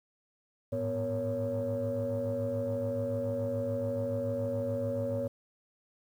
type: tone cluster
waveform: sine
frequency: 103.6 / 110.6 / 247.8 / 463.7 / 556 Hz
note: G#2 / A2 / B3 / A#4 / C#5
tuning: -4 / +9 / +6 / -9 / +5 cents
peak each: -40 / -36 / -36 / -39 / -31 dBFS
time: 0.72-5.28 s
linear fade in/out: 10 ms
effects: tanh soft clip ceiling -24 dBFS + 10-bit